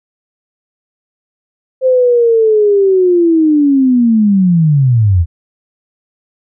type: linear sweep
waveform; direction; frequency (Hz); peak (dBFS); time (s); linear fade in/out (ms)
sine; down; 524 to 79; -6; 1.81-5.26; 50
effects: none